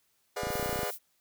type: chord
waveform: sawtooth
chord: G# diminished seventh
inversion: none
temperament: just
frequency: 415.3 / 498.4 / 598 / 717.6 Hz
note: G#4 / B4 / D5 / F5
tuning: 0 / +16 / +31 / +47 cents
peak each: -34 dBFS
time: 0.36-0.91 s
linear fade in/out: 10 ms
type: clicks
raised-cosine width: 3 ms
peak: -24 dBFS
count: 12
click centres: 0.434 / 0.47 / 0.504 / 0.555 / 0.597 / 0.628 / 0.66 / 0.694 / 0.729 / 0.759 / 0.791 / 0.832 s
type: noise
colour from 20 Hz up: violet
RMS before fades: -40 dBFS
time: 0.48-0.99 s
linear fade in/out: 50 ms
effects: white hiss -72 dBFS RMS until 1.2 s